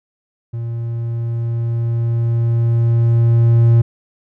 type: tone with level ramp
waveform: triangle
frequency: 116.54 Hz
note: A#2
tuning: in tune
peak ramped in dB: -19 to -5 dBFS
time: 0.53-3.82 s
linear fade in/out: 10 ms
effects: none